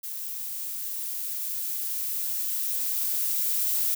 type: noise with level ramp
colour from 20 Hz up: violet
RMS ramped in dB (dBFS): -35 to -25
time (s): 0.03-3.95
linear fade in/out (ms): 10
effects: none